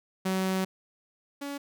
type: tone pair in turn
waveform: sawtooth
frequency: 188.7 / 282.7 Hz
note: F#3 / C#4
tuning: +34 / +34 cents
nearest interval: perfect fifth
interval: 700 cents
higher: second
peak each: -22 / -30 dBFS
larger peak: first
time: 0.25-0.65 / 1.41-1.58 s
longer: first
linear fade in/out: 10 ms
effects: none